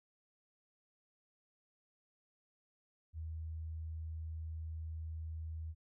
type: tone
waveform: sine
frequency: 80 Hz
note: D#2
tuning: 49 cents sharp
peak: -40 dBFS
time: 3.13-5.75 s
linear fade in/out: 50 ms
effects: none